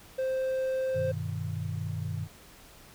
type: tone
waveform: triangle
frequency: 523.3 Hz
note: C5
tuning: in tune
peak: -25 dBFS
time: 0.18-1.12 s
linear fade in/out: 10 ms
type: chord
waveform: sine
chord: G augmented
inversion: none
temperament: equal with one note detuned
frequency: 98 / 122.69 / 155.56 Hz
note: G2 / B2 / D#3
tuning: 0 / -11 / 0 cents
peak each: -34 / -37 / -35 dBFS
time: 0.93-2.28 s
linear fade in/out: 50 ms
effects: pink hiss -53 dBFS RMS until 2.94 s